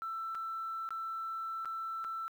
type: tone with dropouts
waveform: sine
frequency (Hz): 1332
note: E6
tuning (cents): +18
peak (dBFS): -35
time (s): 0.02-2.28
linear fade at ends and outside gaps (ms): 0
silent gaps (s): 0.348-0.352 / 0.89-0.906 / 1.648-1.656 / 2.042-2.047
effects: tanh soft clip ceiling -32 dBFS + 11-bit